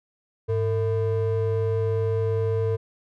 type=ring-modulated tone; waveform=triangle; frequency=277.2 Hz; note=C#4; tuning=in tune; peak=-16 dBFS; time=0.48-2.77 s; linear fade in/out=20 ms; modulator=174 Hz; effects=none